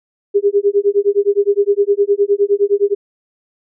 sine tone with tremolo, 404.5 Hz, G#4, 46 cents flat, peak -7 dBFS, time 0.34-2.95 s, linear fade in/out 20 ms, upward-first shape sine, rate 9.7 Hz, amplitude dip 100%, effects none

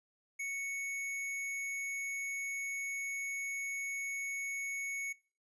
square tone, 2217 Hz, C#7, in tune, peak -37 dBFS, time 0.39-5.13 s, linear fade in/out 10 ms, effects noise-tail reverb RT60 0.4 s tail -23 dB re dry + resampled to 24000 Hz

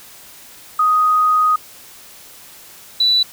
sine tone pair in turn, 1248 / 3962 Hz, D#6 / B7, +5 / +5 cents, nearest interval octave + minor sixth, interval 2000 cents, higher second, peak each -11 dBFS, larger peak neither, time 0.79-1.56 / 3-3.23 s, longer first, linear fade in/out 5 ms, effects white hiss -41 dBFS RMS until 3.32 s

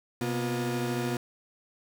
35% pulse tone cluster, 127.3 / 241.5 / 356.9 Hz, C3 / B3 / F4, -47 / -39 / +38 cents, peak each -31 dBFS, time 0.21-1.17 s, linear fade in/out 2 ms, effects none

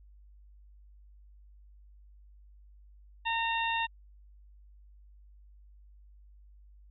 harmonic tone, 916 Hz, A#5, 31 cents flat, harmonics 1 / 2 / 3 / 4, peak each -31 / -35 / -34 / -38 dBFS, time 3.25-3.87 s, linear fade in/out 20 ms, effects added 50 Hz sine -53 dBFS peak until 6.9 s

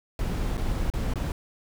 brown noise with dropouts, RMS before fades -27 dBFS, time 0.19-1.32 s, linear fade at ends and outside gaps 1 ms, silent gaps 0.57-0.577 / 0.901-0.937 / 1.137-1.157 s, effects none

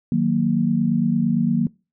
sine chord, D# minor, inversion none, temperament equal with one note detuned, 155.56 / 184.25 / 233.1 Hz, D#3 / F#3 / A#3, 0 / -7 / 0 cents, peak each -23 / -21 / -19 dBFS, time 0.12-1.67 s, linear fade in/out 2 ms, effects noise-tail reverb RT60 0.3 s tail -24 dB re dry

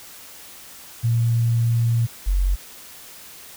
sine tone pair in turn, 116.54 / 46.25 Hz, A#2 / F#1, 0 / 0 cents, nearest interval octave + major third, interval 1600 cents, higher first, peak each -16 dBFS, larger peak neither, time 1.03-2.07 / 2.26-2.56 s, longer first, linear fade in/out 20 ms, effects white hiss -42 dBFS RMS until 3.56 s

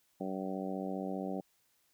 harmonic tone, 95.1 Hz, F#2, 48 cents sharp, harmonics 2 / 3 / 4 / 5 / 6 / 7 / 8, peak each -39 / -41 / -44 / -45 / -44 / -47 / -45 dBFS, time 0.2-1.41 s, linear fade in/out 10 ms, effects white hiss -73 dBFS RMS until 1.93 s

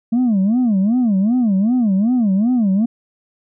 sine tone with vibrato, 219.2 Hz, A3, 6 cents flat, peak -10 dBFS, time 0.12-2.86 s, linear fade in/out 10 ms, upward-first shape sine, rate 2.6 Hz, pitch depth 260 cents each way, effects tanh soft clip ceiling -11 dBFS

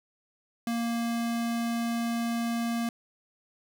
square tone, 233.1 Hz, A#3, in tune, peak -28 dBFS, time 0.67-2.89 s, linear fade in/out 2 ms, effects none

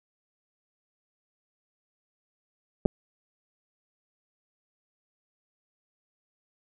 clicks, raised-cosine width 2 ms, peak -13 / -8 dBFS, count 2, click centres 2.854 / 2.859 s, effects none

